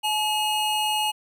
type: tone pair together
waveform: square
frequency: 855.3 / 2877 Hz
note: A5 / F#7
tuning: -49 / -49 cents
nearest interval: octave + major sixth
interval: 2100 cents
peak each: -25 / -26 dBFS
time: 0.03-1.12 s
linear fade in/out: 20 ms
effects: none